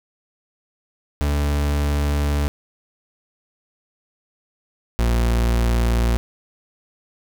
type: tone pair in turn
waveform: 40% pulse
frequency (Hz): 72.5 / 58.28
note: D2 / A#1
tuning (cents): -22 / 0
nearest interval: major third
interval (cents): 378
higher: first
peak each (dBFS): -17 / -15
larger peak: second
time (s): 1.21-2.48 / 4.99-6.17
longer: first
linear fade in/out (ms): 0
effects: none